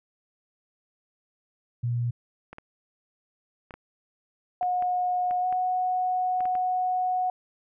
sine tone, 119.8 Hz, A#2, 48 cents sharp, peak -24 dBFS, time 1.83-2.11 s, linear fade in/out 10 ms
clicks, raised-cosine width 0.5 ms, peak -26 dBFS, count 11, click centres 2.53 / 2.584 / 3.708 / 3.74 / 4.629 / 4.824 / 5.31 / 5.526 / 6.406 / 6.455 / 6.553 s
sine tone with pitch glide, 724 to 735 Hz, F#5 to F#5, -38 to -12 cents, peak -23 dBFS, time 4.61-7.3 s, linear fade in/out 2 ms, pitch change +26 cents, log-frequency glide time 5.41-5.46 s
effects none

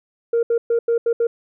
sine tone bursts at uneven times, 466.2 Hz, A#4, in tune, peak -13 dBFS, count 6, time 0.33-0.43 / 0.5-0.58 / 0.7-0.79 / 0.88-0.98 / 1.06-1.13 / 1.2-1.27 s, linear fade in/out 5 ms, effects tanh soft clip ceiling -12 dBFS

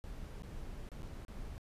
brown noise with dropouts, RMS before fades -45 dBFS, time 0.04-1.58 s, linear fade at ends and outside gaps 0 ms, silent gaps 0.421-0.433 / 0.889-0.917 / 1.021-1.031 / 1.25-1.282 s, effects resampled to 32000 Hz

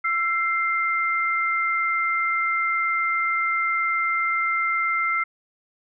sine tone pair together, 1340.5 / 2093 Hz, E6 / C7, +29 / 0 cents, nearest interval minor sixth, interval 771 cents, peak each -23 / -23 dBFS, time 0.04-5.24 s, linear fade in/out 10 ms, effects none

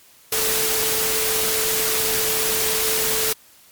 sine tone in noise, 440 Hz, A4, in tune, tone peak -27 dBFS, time 0.32-3.33 s, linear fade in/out 5 ms, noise white, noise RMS -21 dBFS, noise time 0.32-3.33 s, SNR -9 dB, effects white hiss -51 dBFS RMS until 3.71 s + MP3 96 kbps

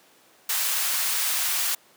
white high-pass noise, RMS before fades -25 dBFS, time 0.49-1.75 s, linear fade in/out 5 ms, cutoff 920 Hz, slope 12 dB/octave, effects pink hiss -56 dBFS RMS until 1.96 s + high-pass 300 Hz 12 dB/octave

